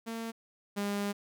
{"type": "tone pair in turn", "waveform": "sawtooth", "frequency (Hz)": [227.5, 202.7], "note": ["A#3", "G#3"], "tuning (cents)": [-42, -42], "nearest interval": "major second", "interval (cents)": 200, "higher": "first", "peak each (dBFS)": [-32, -27], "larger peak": "second", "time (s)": [[0.06, 0.32], [0.76, 1.13]], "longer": "second", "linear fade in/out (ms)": 20, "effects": []}